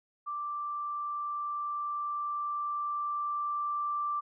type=tone with level ramp; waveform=sine; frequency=1175 Hz; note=D6; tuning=1 cent sharp; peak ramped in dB=-33 to -29 dBFS; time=0.26-4.21 s; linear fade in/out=20 ms; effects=none